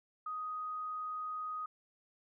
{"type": "tone", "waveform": "sine", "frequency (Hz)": 1249, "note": "D#6", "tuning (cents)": 6, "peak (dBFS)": -37, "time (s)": [0.26, 1.66], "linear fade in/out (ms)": 5, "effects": []}